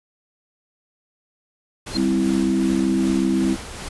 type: noise with tremolo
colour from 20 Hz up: pink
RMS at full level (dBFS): -32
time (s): 1.86-3.89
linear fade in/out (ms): 10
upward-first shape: sine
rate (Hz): 2.6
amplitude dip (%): 35
type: tone with exponential growth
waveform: sine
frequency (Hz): 4186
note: C8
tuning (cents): 0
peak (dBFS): -19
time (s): 1.89-1.97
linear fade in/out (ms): 2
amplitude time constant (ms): 17
type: chord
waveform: sine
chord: C major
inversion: second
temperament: equal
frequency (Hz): 196 / 261.6 / 329.6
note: G3 / C4 / E4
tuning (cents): 0 / 0 / 0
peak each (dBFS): -21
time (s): 1.94-3.57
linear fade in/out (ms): 50
effects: resampled to 24000 Hz